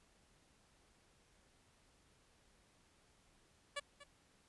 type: tone with echo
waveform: 10% pulse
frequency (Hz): 573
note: D5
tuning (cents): -43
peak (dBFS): -31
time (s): 3.76-3.8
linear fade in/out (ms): 10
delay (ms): 240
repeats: 1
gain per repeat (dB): -15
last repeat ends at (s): 4.04
effects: pink hiss -71 dBFS RMS until 4.48 s + resampled to 24000 Hz